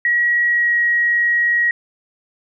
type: tone with pitch glide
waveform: sine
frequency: 1912 to 1898.8 Hz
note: A#6 to A#6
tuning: +43 to +31 cents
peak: -13 dBFS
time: 0.05-1.71 s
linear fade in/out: 2 ms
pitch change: -12 cents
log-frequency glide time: 0.44-0.75 s
effects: none

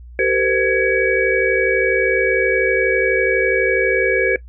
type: tone cluster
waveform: sine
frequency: 386.7 / 459.1 / 511 / 1665 / 2273 Hz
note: G4 / A#4 / C5 / G#6 / C#7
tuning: -24 / -26 / -41 / +4 / +43 cents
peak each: -20 dBFS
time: 0.19-4.36 s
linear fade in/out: 2 ms
effects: noise-tail reverb RT60 0.1 s tail -18 dB re dry + added 60 Hz sine -35 dBFS peak until 4.48 s

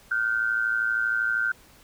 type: tone pair together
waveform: sine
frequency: 1418.3 / 1531 Hz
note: F6 / G6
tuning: +26 / -41 cents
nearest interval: minor second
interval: 133 cents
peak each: -25 dBFS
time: 0.11-1.52 s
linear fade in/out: 5 ms
effects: pink hiss -54 dBFS RMS until 1.83 s

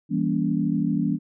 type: chord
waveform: sine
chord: E diminished seventh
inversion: none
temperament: just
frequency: 164.81 / 197.78 / 237.3 / 284.8 Hz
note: E3 / G3 / Bb3 / Db4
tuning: 0 / +16 / +31 / +47 cents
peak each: -26 dBFS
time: 0.09-1.19 s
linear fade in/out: 50 ms
effects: none

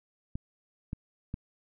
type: clicks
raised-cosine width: 5 ms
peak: -22 dBFS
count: 3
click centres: 0.355 / 0.931 / 1.341 s
effects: none

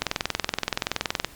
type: click train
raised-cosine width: 0.2 ms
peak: -5 dBFS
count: 27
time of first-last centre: 0.02-1.246 s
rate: 21.2 Hz
effects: pink hiss -48 dBFS RMS until 1.35 s + MP3 96 kbps

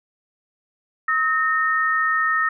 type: tone pair together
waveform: sine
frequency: 1279.6 / 1834 Hz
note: D#6 / A#6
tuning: +48 / -29 cents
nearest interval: tritone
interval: 623 cents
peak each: -20 dBFS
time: 1.08-2.49 s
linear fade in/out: 5 ms
effects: none

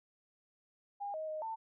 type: tone with pitch steps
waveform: sine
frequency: 810 / 628 / 621 / 893 Hz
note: G#5 / D#5 / D#5 / A5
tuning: -43 / +16 / -3 / +25 cents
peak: -37 dBFS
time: 1-1.56 s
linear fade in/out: 20 ms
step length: 140 ms
effects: none

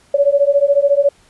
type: beating tone pair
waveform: sine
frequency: 559 / 573 Hz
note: C#5 / D5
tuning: +14 / -43 cents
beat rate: 14 Hz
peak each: -13 dBFS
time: 0.14-1.09 s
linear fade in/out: 5 ms
effects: pink hiss -52 dBFS RMS until 1.29 s + resampled to 24000 Hz

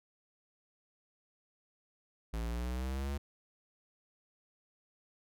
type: exponential sweep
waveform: square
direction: up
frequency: 55 to 71.5 Hz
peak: -35 dBFS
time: 2.33-3.18 s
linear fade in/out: 10 ms
effects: none

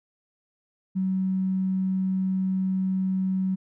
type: tone with tanh clipping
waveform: triangle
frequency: 188.6 Hz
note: F#3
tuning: 33 cents sharp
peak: -22 dBFS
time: 0.95-3.56 s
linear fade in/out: 20 ms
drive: 3 dB
effects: none

